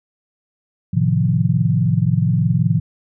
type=chord; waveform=sine; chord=F dominant seventh; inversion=first; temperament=equal; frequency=110 / 130.81 / 155.56 / 174.61 Hz; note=A2 / C3 / Eb3 / F3; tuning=0 / 0 / 0 / 0 cents; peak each=-19 dBFS; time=0.93-2.8 s; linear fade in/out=10 ms; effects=none